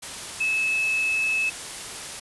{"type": "tone in noise", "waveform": "sine", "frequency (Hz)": 2600, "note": "E7", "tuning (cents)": -24, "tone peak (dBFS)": -21, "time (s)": [0.4, 1.5], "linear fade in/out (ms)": 10, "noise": "white", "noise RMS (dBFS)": -35, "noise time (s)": [0.02, 2.2], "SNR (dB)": 11, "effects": ["resampled to 24000 Hz"]}